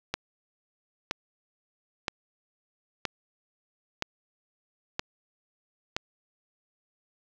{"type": "click train", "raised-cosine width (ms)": 0.2, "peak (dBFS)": -10, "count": 7, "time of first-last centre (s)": [0.14, 5.965], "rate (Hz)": 1.03, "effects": ["low-pass 6000 Hz 12 dB/octave", "7-bit"]}